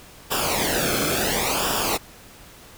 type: noise with flanger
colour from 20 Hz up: pink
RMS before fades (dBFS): -23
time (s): 0.3-1.98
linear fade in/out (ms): 20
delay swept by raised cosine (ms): 0.47 to 1.07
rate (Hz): 0.71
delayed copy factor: -0.75
effects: pink hiss -46 dBFS RMS until 2.77 s